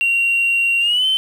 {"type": "tone with pitch glide", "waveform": "sine", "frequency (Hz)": [2754, 3073], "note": ["F7", "G7"], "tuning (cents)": [-25, -35], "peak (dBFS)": -12, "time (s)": [0.01, 1.17], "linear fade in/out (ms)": 0, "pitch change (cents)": 190, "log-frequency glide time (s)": [0.8, 1.06], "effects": ["tanh soft clip ceiling -11 dBFS", "7-bit"]}